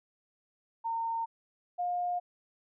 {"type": "tone pair in turn", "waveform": "sine", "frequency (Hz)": [914, 710.7], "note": ["A#5", "F5"], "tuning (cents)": [-34, 30], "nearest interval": "major third", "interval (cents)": 436, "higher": "first", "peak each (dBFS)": [-30, -29], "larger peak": "second", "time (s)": [[0.84, 1.26], [1.78, 2.2]], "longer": "neither", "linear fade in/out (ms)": 20, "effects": []}